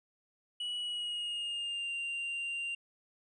triangle tone with pitch glide, 2932 to 2779 Hz, F#7 to F7, -16 to -9 cents, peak -33 dBFS, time 0.6-2.75 s, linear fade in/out 5 ms, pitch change -93 cents, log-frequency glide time 0.8-1.93 s, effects resampled to 24000 Hz

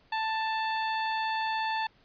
harmonic tone, 883 Hz, A5, 6 cents sharp, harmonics 1 / 2 / 3 / 4 / 5, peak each -29 / -35 / -39 / -41 / -43 dBFS, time 0.12-1.87 s, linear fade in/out 5 ms, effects pink hiss -63 dBFS RMS until 2.04 s + resampled to 11025 Hz

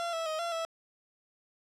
30% pulse tone with pitch steps, 684 / 656 / 627 / 682 / 657 Hz, F5 / E5 / D#5 / F5 / E5, -36 / -9 / +13 / -41 / -6 cents, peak -29 dBFS, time 0-0.65 s, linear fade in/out 0 ms, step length 130 ms, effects low-pass 8000 Hz 12 dB/octave

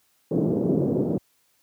pink band-pass noise, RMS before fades -23 dBFS, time 0.31-1.18 s, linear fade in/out 5 ms, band 160 to 450 Hz, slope 24 dB/octave, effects white hiss -66 dBFS RMS until 1.62 s + high-pass 60 Hz 12 dB/octave

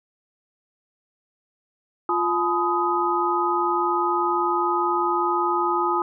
sine tone cluster, 349.5 / 851 / 1004 / 1251 Hz, F4 / G#5 / B5 / D#6, +1 / +42 / +28 / +9 cents, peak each -25 / -25 / -28 / -23 dBFS, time 2.09-6.02 s, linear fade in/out 2 ms, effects none

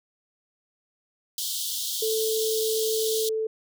pink high-pass noise, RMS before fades -30 dBFS, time 1.38-3.29 s, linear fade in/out 2 ms, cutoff 3100 Hz, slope 96 dB/octave
sine tone, 440 Hz, A4, in tune, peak -24 dBFS, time 2.02-3.47 s, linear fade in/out 5 ms
effects none

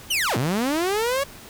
sawtooth linear two-way sweep, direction down then up, 3140 to 108.6 to 568 Hz, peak -17 dBFS, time 0.1-1.24 s, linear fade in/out 10 ms, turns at 0.37 s, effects pink hiss -43 dBFS RMS until 1.49 s

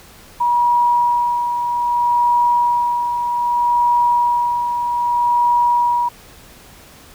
sine tone with tremolo, 961 Hz, B5, 48 cents flat, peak -11 dBFS, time 0.4-6.09 s, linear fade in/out 10 ms, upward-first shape sine, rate 0.63 Hz, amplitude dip 50%, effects pink hiss -43 dBFS RMS until 7.14 s

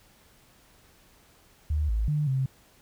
sine tone with pitch steps, 75.5 / 54.3 / 149.9 / 132.8 Hz, D2 / A1 / D3 / C3, +48 / -22 / +36 / +26 cents, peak -23 dBFS, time 1.7-2.46 s, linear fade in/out 5 ms, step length 190 ms, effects pink hiss -59 dBFS RMS until 2.81 s

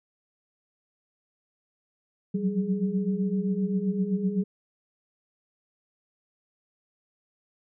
sine tone cluster, 177.5 / 185.8 / 193.6 / 417.2 Hz, F3 / F#3 / G3 / G#4, +28 / +7 / -21 / +8 cents, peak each -35 / -30 / -26 / -34 dBFS, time 2.34-4.44 s, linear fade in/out 10 ms, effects none

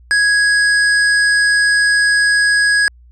square tone, 1661.2 Hz, G#6, in tune, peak -11 dBFS, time 0.11-2.88 s, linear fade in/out 0 ms, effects added 60 Hz sine -41 dBFS peak until 3.11 s + resampled to 24000 Hz

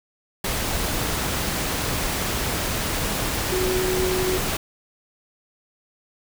sine tone in noise, 370 Hz, F#4, in tune, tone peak -22 dBFS, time 3.52-4.38 s, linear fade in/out 5 ms, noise pink, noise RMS -25 dBFS, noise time 0.44-4.57 s, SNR 0 dB, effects none

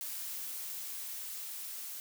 blue noise with level ramp, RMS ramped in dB -40 to -43 dBFS, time 0.01-2 s, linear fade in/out 0 ms, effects none

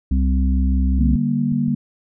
harmonic tone, 65.41 Hz, C2, in tune, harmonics 1 / 3 / 4, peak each -15 / -23 / -25 dBFS, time 0.11-1.16 s, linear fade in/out 5 ms
sine chord, G minor, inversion second, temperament equal with one note detuned, 146.83 / 196 / 236.2 Hz, D3 / G3 / Bb3, 0 / 0 / +23 cents, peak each -22 / -23 / -19 dBFS, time 0.99-1.75 s, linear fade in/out 5 ms
clicks, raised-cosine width 5 ms, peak -24 dBFS, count 2, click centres 1.523 / 1.681 s
effects none

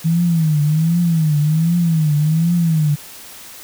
sine tone with vibrato, 160 Hz, D#3, 49 cents sharp, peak -12 dBFS, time 0.04-2.96 s, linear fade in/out 20 ms, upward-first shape triangle, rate 1.3 Hz, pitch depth 160 cents each way, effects white hiss -37 dBFS RMS until 3.63 s

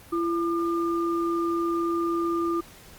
sine tone pair together, 337.9 / 1204 Hz, E4 / D6, +43 / +43 cents, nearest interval octave + minor seventh, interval 2200 cents, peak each -24 / -29 dBFS, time 0.12-2.61 s, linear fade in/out 10 ms, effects pink hiss -49 dBFS RMS until 2.98 s + Opus 32 kbps

